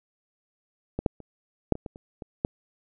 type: clicks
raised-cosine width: 2 ms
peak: -15 / -8 / -30 / -6 / -23 / -22 / -30 / -24 / -10 dBFS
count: 9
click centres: 0.99 / 1.062 / 1.203 / 1.723 / 1.754 / 1.862 / 1.959 / 2.222 / 2.449 s
effects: none